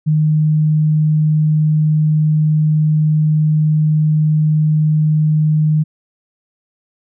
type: tone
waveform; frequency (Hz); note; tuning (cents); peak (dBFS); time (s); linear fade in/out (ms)
sine; 153.9; D#3; -19; -10; 0.06-5.84; 20
effects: none